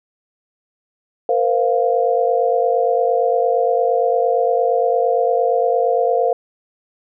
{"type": "chord", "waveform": "sine", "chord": "Bb suspended second", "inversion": "none", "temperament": "equal with one note detuned", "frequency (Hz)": [466.2, 514.9, 698.5], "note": ["Bb4", "C5", "F5"], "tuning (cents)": [0, -28, 0], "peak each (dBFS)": -18, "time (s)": [1.29, 6.33], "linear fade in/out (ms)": 2, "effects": []}